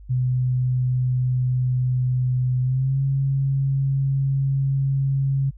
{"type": "tone with pitch glide", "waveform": "sine", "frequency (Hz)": [126.6, 136.47], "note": ["B2", "C#3"], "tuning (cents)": [43, -27], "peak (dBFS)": -18, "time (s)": [0.09, 5.51], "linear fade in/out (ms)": 20, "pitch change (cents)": 130, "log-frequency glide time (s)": [2.61, 2.99], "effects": ["added 50 Hz sine -40 dBFS peak until 5.57 s"]}